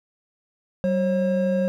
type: tone pair together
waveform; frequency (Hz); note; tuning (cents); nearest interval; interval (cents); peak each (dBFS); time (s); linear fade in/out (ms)
triangle; 190.7 / 539.4; G3 / C#5; -47 / -47; octave + tritone; 1800; -20; 0.84-1.68; 0
effects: none